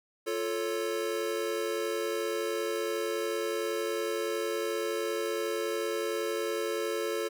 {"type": "chord", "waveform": "square", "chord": "F augmented", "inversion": "none", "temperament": "equal", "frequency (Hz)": [349.2, 440, 554.4], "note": ["F4", "A4", "C#5"], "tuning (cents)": [0, 0, 0], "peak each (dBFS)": [-36, -33, -37], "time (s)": [0.26, 7.29], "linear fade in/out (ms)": 20, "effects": []}